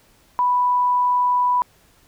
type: tone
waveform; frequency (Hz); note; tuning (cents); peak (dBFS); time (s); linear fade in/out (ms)
sine; 987.8; B5; 0; -15; 0.39-1.62; 0
effects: pink hiss -56 dBFS RMS until 2.07 s